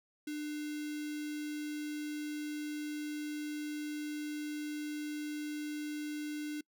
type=tone with notch filter; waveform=square; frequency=300 Hz; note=D4; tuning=37 cents sharp; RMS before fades=-39 dBFS; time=0.27-6.61 s; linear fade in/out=5 ms; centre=910 Hz; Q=1.6; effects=noise-tail reverb RT60 0.1 s tail -26 dB re dry